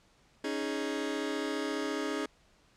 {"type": "chord", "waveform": "sawtooth", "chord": "C# suspended second", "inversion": "none", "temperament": "just", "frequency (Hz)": [277.2, 311.8, 415.8], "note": ["C#4", "D#4", "G#4"], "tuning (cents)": [0, 4, 2], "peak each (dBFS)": -32, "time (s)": [0.44, 2.26], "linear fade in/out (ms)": 5, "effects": ["pink hiss -65 dBFS RMS until 2.76 s", "low-pass 7000 Hz 12 dB/octave"]}